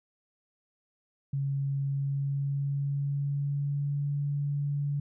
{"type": "tone with pitch glide", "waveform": "sine", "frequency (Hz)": [138.59, 143.31], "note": ["C#3", "D3"], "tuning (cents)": [0, -42], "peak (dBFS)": -27, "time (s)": [1.33, 5], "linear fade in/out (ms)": 5, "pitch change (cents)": 58, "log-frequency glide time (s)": [1.84, 4.11], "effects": []}